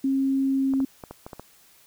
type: tone with pitch glide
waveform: sine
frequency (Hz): 270 to 268.4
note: C#4 to C4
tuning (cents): -45 to +44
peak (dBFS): -20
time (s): 0.04-0.85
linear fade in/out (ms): 5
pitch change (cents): -11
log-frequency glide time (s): 0.42-0.74
type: clicks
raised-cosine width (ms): 1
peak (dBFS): -23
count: 7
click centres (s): 0.737 / 0.803 / 1.038 / 1.11 / 1.265 / 1.332 / 1.396
effects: white hiss -56 dBFS RMS until 1.86 s